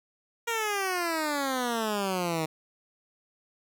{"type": "exponential sweep", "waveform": "10% pulse", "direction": "down", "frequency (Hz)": [472.3, 155.56], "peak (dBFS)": -19, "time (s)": [0.47, 2.46], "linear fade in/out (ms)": 10, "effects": []}